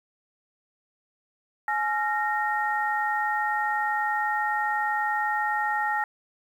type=tone cluster; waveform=sine; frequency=845 / 1371 / 1854 Hz; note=G#5 / F6 / A#6; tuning=+30 / -32 / -10 cents; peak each=-26 / -31 / -28 dBFS; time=1.68-6.04 s; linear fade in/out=2 ms; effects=9-bit